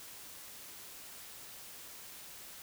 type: silence
effects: white hiss -50 dBFS RMS until 2.62 s